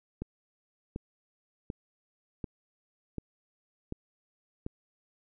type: click train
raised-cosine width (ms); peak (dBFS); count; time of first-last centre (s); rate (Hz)
3; -22; 7; 0.22-4.664; 1.35
effects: none